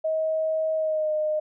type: tone with pitch glide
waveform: sine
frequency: 634 to 613.8 Hz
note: D#5 to D#5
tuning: +32 to -24 cents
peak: -22 dBFS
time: 0.04-1.4 s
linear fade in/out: 10 ms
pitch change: -56 cents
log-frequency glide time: 0.75-1.12 s
effects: none